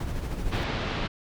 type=noise with tremolo; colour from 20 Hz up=brown; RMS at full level=-28 dBFS; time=0-0.64 s; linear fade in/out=5 ms; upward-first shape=sine; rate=13 Hz; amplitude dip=45%
type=low-pass noise; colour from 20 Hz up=pink; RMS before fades=-30 dBFS; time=0.51-1.08 s; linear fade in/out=20 ms; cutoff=4000 Hz; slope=24 dB/octave
effects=none